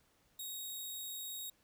10% pulse tone, 3771 Hz, A#7, 19 cents sharp, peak -34 dBFS, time 0.39-1.5 s, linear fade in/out 5 ms, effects pink hiss -72 dBFS RMS until 1.63 s

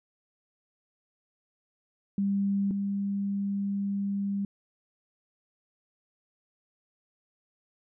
sine tone pair in turn, 198.6 / 199.34 Hz, G3 / G3, +23 / +29 cents, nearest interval unison, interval 6 cents, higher second, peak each -24 / -27 dBFS, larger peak first, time 2.18-2.71 / 2.71-4.45 s, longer second, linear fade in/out 2 ms, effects none

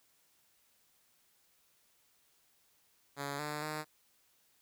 5% pulse tone with pitch steps, 141.5 / 149.6 / 153.3 Hz, C#3 / D3 / D#3, +36 / +32 / -25 cents, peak -26 dBFS, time 3.16-3.85 s, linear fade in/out 50 ms, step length 230 ms, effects white hiss -71 dBFS RMS until 4.61 s

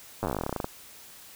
slowing click train, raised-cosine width 1 ms, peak -15 dBFS, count 20, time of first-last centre 0.23-0.644 s, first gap 9 ms, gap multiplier 1.09, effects white hiss -49 dBFS RMS until 1.35 s

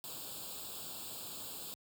white noise with comb filter, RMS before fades -45 dBFS, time 0.04-1.74 s, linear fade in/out 0 ms, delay 0.25 ms, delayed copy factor +0.95, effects high-pass 80 Hz 12 dB/octave

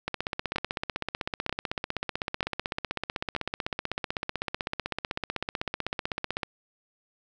two click trains, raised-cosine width 0.3 ms, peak -13 / -12 dBFS, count 102 / 4, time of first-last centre 0.08-6.432 / 0.56-3.364 s, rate 15.9 / 1.07 Hz, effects none

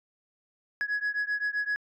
sine beating tone pair, 1673 / 1680.7 Hz, G#6 / G#6, +12 / +20 cents, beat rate 7.7 Hz, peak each -28 / -29 dBFS, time 0.81-1.76 s, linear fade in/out 0 ms, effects tanh soft clip ceiling -24 dBFS

